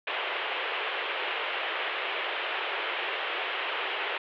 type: band-pass noise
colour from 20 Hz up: white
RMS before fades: -32 dBFS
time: 0.07-4.18 s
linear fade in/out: 5 ms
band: 370 to 3200 Hz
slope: 48 dB/octave
effects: none